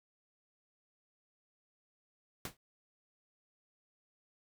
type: noise with exponential decay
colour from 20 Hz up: pink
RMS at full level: -37 dBFS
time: 2.45-2.57 s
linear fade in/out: 2 ms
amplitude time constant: 24 ms
effects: none